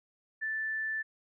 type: tone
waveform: sine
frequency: 1760 Hz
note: A6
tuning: in tune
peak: -31 dBFS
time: 0.41-1.03 s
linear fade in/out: 20 ms
effects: none